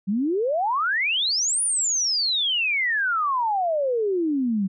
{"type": "exponential two-way sweep", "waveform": "sine", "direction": "up then down", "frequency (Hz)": [185, 9830, 185], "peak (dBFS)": -20, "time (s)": [0.07, 4.68], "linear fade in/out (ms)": 20, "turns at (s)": 1.62, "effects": []}